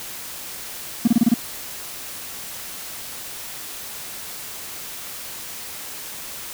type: tone bursts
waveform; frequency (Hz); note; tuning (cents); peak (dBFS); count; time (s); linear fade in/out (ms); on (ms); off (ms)
triangle; 233.1; A#3; 0; -8; 6; 1.05-1.341; 5; 26; 27
effects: tanh soft clip ceiling -6 dBFS + white hiss -34 dBFS RMS until 6.53 s